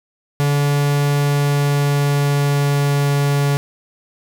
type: tone with pitch glide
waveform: 45% pulse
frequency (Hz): 143.7 to 142.21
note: D3 to C#3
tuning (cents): -37 to +45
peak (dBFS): -14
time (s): 0.4-3.57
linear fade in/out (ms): 0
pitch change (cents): -18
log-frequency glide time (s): 1.15-3.26
effects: none